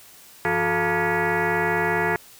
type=tone with frequency modulation; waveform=sine; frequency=622.3 Hz; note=D#5; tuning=in tune; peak=-19 dBFS; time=0.45-2.16 s; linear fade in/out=0 ms; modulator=264 Hz; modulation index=5.5; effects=white hiss -48 dBFS RMS until 2.39 s